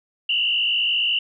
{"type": "tone with frequency modulation", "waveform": "sine", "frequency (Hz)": 2871, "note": "F7", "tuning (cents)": 47, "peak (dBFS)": -18, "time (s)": [0.29, 1.19], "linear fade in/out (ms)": 5, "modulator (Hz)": 54.6, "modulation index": 2.4, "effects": []}